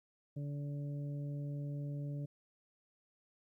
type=harmonic tone; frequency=143.9 Hz; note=D3; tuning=35 cents flat; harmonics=1 / 2 / 3 / 4; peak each=-38 / -48 / -57 / -54 dBFS; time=0.36-2.26 s; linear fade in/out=10 ms; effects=13-bit